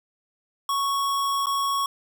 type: tone with dropouts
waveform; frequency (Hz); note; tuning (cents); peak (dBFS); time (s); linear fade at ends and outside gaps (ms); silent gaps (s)
square; 1108.7; C#6; 0; -23; 0.69-1.86; 2; 1.459-1.468
effects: none